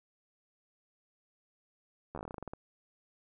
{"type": "slowing click train", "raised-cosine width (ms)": 1, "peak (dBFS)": -27, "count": 14, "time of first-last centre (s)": [2.15, 2.535], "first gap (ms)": 12, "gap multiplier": 1.14, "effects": []}